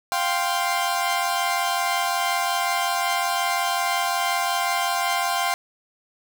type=chord; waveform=sawtooth; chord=F suspended second; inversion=none; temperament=equal; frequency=698.5 / 784 / 1046.5 Hz; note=F5 / G5 / C6; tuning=0 / 0 / 0 cents; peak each=-22 dBFS; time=0.12-5.54 s; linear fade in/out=0 ms; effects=none